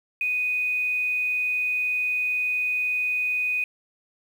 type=tone with quantisation; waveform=sine; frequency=2489 Hz; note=D#7; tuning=in tune; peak=-22 dBFS; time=0.21-3.64 s; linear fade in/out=2 ms; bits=8; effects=none